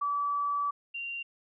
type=tone pair in turn; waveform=sine; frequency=1151 / 2769 Hz; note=D6 / F7; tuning=-35 / -15 cents; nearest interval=octave + minor third; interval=1520 cents; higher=second; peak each=-27 / -34 dBFS; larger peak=first; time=0.01-0.71 / 0.94-1.23 s; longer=first; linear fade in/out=10 ms; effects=none